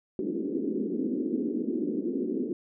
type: band-pass noise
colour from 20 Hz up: pink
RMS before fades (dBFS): -30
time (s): 0.19-2.53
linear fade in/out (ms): 2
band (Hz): 220 to 400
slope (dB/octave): 48
effects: none